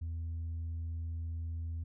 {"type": "tone with tanh clipping", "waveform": "sine", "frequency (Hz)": 82.4, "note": "E2", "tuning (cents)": 0, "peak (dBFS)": -36, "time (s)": [0.01, 1.84], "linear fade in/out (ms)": 10, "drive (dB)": 1, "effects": []}